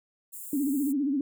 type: high-pass noise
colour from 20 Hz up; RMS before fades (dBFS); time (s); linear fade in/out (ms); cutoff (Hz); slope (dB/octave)
white; -41; 0.32-0.93; 20; 7100; 96
type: tone with vibrato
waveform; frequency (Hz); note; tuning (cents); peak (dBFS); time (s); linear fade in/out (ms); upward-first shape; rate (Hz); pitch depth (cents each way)
sine; 280.5; C#4; +21; -24; 0.53-1.21; 2; sine; 15; 120
effects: none